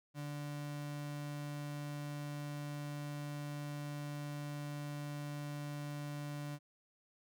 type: tone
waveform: 35% pulse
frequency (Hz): 146.1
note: D3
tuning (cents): -9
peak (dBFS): -39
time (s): 0.14-6.59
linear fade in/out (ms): 50
effects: none